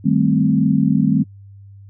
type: chord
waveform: sine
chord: A half-diminished seventh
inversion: second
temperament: equal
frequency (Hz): 155.56 / 196 / 220 / 261.6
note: Eb3 / G3 / A3 / C4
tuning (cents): 0 / 0 / 0 / 0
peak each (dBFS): -18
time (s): 0.04-1.24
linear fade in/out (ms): 20
effects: noise-tail reverb RT60 0.1 s tail -26 dB re dry + added 99 Hz sine -38 dBFS peak until 1.89 s